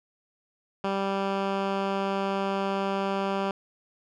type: tone with low-pass filter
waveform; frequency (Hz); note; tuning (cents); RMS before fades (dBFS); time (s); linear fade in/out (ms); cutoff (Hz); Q
10% pulse; 195.7; G3; -3; -28; 0.84-3.51; 2; 3100; 0.61
effects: none